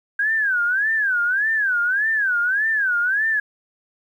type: tone with vibrato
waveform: sine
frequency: 1589 Hz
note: G6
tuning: 23 cents sharp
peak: -17 dBFS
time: 0.19-3.4 s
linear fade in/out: 5 ms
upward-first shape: sine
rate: 1.7 Hz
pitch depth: 210 cents each way
effects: 9-bit